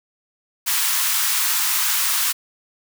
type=high-pass noise; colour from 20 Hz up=white; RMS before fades=-20 dBFS; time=0.66-2.33 s; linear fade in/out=20 ms; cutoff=900 Hz; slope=48 dB/octave; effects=none